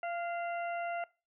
harmonic tone with a mistuned harmonic, 688 Hz, F5, 26 cents flat, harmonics 1 / 2 / 3 / 4, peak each -35 / -43 / -45 / -48 dBFS, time 0.03-1.04 s, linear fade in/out 2 ms, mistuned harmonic 2, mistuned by +33 cents, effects noise-tail reverb RT60 0.3 s tail -21 dB re dry

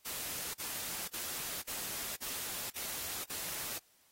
white noise bursts, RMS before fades -40 dBFS, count 7, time 0.05-3.786 s, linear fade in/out 10 ms, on 490 ms, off 51 ms, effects white hiss -68 dBFS RMS until 4.11 s + AAC 48 kbps

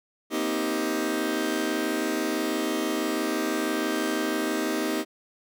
sawtooth chord, C minor seventh, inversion third, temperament just, 235.5 / 261.6 / 314 / 392.4 Hz, Bb3 / C4 / Eb4 / G4, +18 / 0 / +16 / +2 cents, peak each -29 / -28 / -24 / -27 dBFS, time 0.3-5.05 s, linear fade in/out 50 ms, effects none

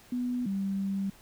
sine tone pair in turn, 246.9 / 195.59 Hz, B3 / G3, 0 / -4 cents, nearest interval major third, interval 404 cents, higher first, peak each -28 dBFS, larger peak neither, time 0.12-0.46 / 0.46-1.1 s, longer second, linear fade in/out 5 ms, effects pink hiss -56 dBFS RMS until 1.21 s

